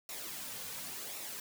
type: noise with flanger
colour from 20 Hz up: white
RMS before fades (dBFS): -43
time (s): 0.09-1.4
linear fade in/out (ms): 2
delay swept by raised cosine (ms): 0.63 to 3.13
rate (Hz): 0.92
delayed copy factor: -0.55
effects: none